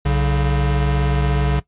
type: tone pair together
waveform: square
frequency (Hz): 63 / 141.43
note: B1 / C#3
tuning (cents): +35 / +35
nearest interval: octave + major second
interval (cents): 1400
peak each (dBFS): -19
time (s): 0.05-1.6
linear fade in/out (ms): 10
effects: noise-tail reverb RT60 0.1 s tail -17 dB re dry + resampled to 8000 Hz